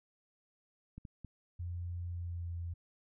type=clicks; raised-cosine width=5 ms; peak=-34 dBFS; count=3; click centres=0.98 / 1.052 / 1.247 s
type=tone with pitch glide; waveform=sine; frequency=87.31 to 85.51 Hz; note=F2 to F2; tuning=0 to -36 cents; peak=-37 dBFS; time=1.59-2.74 s; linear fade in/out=10 ms; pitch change=-36 cents; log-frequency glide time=2.07-2.55 s
effects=none